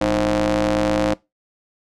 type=ring-modulated tone; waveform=sawtooth; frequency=110 Hz; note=A2; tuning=in tune; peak=-10 dBFS; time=0.01-1.14 s; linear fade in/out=5 ms; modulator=416 Hz; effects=noise-tail reverb RT60 0.2 s tail -21 dB re dry + low-pass 7000 Hz 12 dB/octave